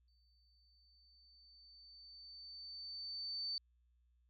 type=tone with exponential growth; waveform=sine; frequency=4550 Hz; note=C#8; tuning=44 cents sharp; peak=-37 dBFS; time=0.08-3.58 s; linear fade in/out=1 ms; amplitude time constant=760 ms; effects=added 60 Hz sine -70 dBFS peak until 4.29 s + MP3 96 kbps